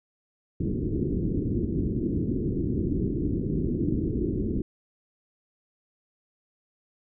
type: low-pass noise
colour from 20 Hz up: white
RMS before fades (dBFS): -27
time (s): 0.6-4.62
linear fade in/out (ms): 5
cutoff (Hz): 370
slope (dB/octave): 48
effects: none